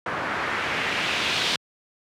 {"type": "noise with low-pass filter sweep", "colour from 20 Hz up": "white", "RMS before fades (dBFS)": -26, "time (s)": [0.06, 1.56], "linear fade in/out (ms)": 2, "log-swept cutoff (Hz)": [1300, 3800], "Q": 1.6, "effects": ["high-pass 100 Hz 12 dB/octave"]}